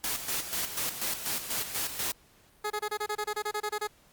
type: noise with tremolo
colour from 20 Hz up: white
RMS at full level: -31 dBFS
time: 0.04-2.12 s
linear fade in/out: 0 ms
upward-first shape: square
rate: 4.1 Hz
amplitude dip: 60%
type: tone bursts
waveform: 15% pulse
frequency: 421 Hz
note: G#4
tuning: 24 cents sharp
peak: -23 dBFS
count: 14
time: 2.64-3.874 s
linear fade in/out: 10 ms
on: 64 ms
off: 26 ms
effects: pink hiss -61 dBFS RMS until 4.12 s + Opus 48 kbps